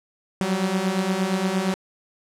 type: beating tone pair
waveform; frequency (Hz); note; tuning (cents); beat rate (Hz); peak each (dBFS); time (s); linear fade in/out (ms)
sawtooth; 183.2 / 191.8; F#3 / G3; -17 / -37; 8.6; -22 / -19; 0.41-1.74; 0
effects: low-pass 10000 Hz 12 dB/octave